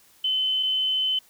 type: tone pair in turn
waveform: sine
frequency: 3047 / 3047 Hz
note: G7 / G7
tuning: -50 / -50 cents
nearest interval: unison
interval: 0 cents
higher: neither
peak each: -21 dBFS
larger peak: neither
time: 0.24-0.63 / 0.63-1.19 s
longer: second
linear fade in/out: 5 ms
effects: white hiss -57 dBFS RMS until 1.29 s